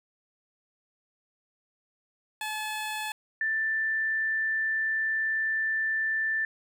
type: tone pair in turn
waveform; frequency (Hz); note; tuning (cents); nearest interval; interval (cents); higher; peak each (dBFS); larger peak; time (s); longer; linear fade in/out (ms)
15% pulse / sine; 860 / 1770.4; A5 / A6; -40 / +10; octave + minor second; 1250; second; -25; neither; 2.41-3.12 / 3.41-6.45; second; 2
effects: none